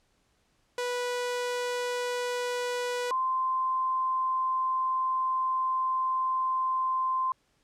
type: tone pair in turn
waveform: sawtooth / sine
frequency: 491 / 1040.4 Hz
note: B4 / C6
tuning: -10 / -10 cents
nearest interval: octave + minor second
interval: 1300 cents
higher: second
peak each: -25 / -25 dBFS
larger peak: neither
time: 0.78-3.11 / 3.11-7.32 s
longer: second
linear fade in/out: 2 ms
effects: pink hiss -70 dBFS RMS until 7.63 s + low-pass 9000 Hz 12 dB/octave